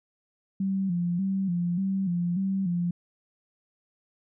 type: tone with vibrato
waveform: sine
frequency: 183.4 Hz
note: F#3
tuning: 15 cents flat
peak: -24 dBFS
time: 0.6-2.91 s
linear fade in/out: 5 ms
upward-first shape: square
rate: 1.7 Hz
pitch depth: 89 cents each way
effects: none